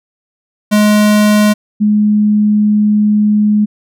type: tone pair in turn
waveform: square / sine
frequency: 210 / 210 Hz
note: G#3 / G#3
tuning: +19 / +19 cents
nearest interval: unison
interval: 0 cents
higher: neither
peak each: -7 dBFS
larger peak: neither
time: 0.71-1.54 / 1.8-3.66 s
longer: second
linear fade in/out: 20 ms
effects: none